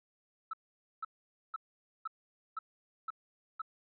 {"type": "tone bursts", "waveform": "sine", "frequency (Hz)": 1309, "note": "E6", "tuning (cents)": -13, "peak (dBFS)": -34, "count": 7, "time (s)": [0.51, 3.618], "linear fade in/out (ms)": 5, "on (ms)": 24, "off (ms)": 490, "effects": ["tanh soft clip ceiling -30 dBFS"]}